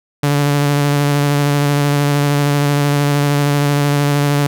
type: tone with vibrato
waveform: sawtooth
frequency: 144 Hz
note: D3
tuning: 34 cents flat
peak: -8 dBFS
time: 0.23-4.47 s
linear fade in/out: 5 ms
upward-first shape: square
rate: 13 Hz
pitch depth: 14 cents each way
effects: none